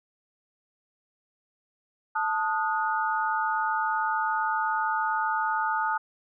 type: chord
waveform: sine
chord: D# diminished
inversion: second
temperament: equal with one note detuned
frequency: 880 / 1244.5 / 1452.9 Hz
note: A5 / D#6 / F#6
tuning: 0 / 0 / -32 cents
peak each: -27 / -29 / -30 dBFS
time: 2.15-5.98 s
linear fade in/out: 10 ms
effects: none